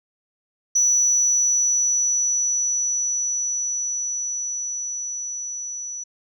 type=tone with level ramp; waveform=sine; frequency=5920 Hz; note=F#8; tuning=in tune; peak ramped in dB=-13 to -29 dBFS; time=0.75-6.04 s; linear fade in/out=10 ms; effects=tanh soft clip ceiling -12 dBFS